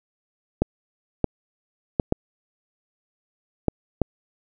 clicks, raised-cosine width 2 ms, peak -5 dBFS, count 6, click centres 0.62 / 1.243 / 1.998 / 2.124 / 3.683 / 4.017 s, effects none

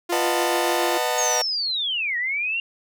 sawtooth tone with tremolo, 348.4 Hz, F4, 4 cents flat, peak -19 dBFS, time 0.09-0.98 s, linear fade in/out 10 ms, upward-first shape triangle, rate 7 Hz, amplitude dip 30%
sawtooth chord, B dominant seventh, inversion none, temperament just, 493.9 / 617.4 / 740.8 / 889 Hz, B4 / D#5 / F#5 / A5, 0 / -14 / +2 / +18 cents, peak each -23 dBFS, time 0.12-1.42 s, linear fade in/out 5 ms
sine linear two-way sweep, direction down then up, 6645 to 1864.7 to 2805 Hz, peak -22 dBFS, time 1.18-2.6 s, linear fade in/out 2 ms, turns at 2.17 s
effects none

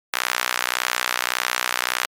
sawtooth tone with high-pass filter, 61.74 Hz, B1, in tune, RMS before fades -24 dBFS, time 0.13-2.06 s, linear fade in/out 5 ms, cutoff 1400 Hz, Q 1.1, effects MP3 96 kbps

